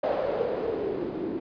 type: noise with low-pass filter sweep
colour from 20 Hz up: blue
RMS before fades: -29 dBFS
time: 0.03-1.4 s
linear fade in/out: 10 ms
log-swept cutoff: 610 to 310 Hz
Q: 4.7
effects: resampled to 11025 Hz